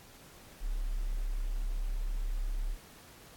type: tone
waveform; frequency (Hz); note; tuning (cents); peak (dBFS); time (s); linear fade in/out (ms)
sine; 34.09; C#1; -28; -30; 0.6-2.77; 50
effects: pink hiss -55 dBFS RMS until 3.36 s + AAC 64 kbps